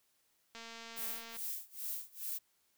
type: click train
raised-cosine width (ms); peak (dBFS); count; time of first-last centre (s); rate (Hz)
0.2; -32; 188; 0.55-1.367; 229
type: noise with tremolo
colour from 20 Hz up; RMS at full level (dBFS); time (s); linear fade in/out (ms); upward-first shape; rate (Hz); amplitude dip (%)
violet; -39; 0.96-2.39; 20; sine; 2.4; 95
effects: white hiss -75 dBFS RMS until 2.77 s